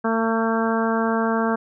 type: harmonic tone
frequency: 225.6 Hz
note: A3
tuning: 44 cents sharp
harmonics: 1 / 2 / 3 / 4 / 5 / 6 / 7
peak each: -22 / -25 / -27 / -28 / -29 / -30 / -30 dBFS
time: 0.04-1.56 s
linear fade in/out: 10 ms
effects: none